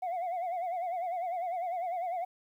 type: tone with vibrato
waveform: sine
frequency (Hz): 710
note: F5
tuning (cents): +28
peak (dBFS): -29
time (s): 0.02-2.25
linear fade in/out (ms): 10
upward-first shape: sine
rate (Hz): 10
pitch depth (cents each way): 100
effects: tanh soft clip ceiling -30 dBFS + 11-bit